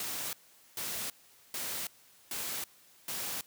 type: noise bursts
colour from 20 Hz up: white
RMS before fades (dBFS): -37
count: 5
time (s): 0-3.41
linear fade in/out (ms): 2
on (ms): 330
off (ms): 440
effects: white hiss -61 dBFS RMS until 3.46 s + high-pass 80 Hz 12 dB/octave